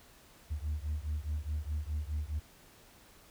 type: beating tone pair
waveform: sine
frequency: 73.5 / 78.3 Hz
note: D2 / D#2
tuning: +2 / +11 cents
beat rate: 4.8 Hz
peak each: -34 / -35 dBFS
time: 0.5-2.4 s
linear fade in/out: 20 ms
effects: tanh soft clip ceiling -29 dBFS + pink hiss -59 dBFS RMS until 3.3 s